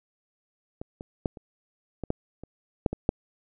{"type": "clicks", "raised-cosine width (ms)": 2, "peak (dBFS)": [-22, -24, -12, -29, -19, -12, -27, -8, -17, -7], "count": 10, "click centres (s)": [0.815, 1.009, 1.258, 1.372, 2.037, 2.104, 2.436, 2.862, 2.93, 3.091], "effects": []}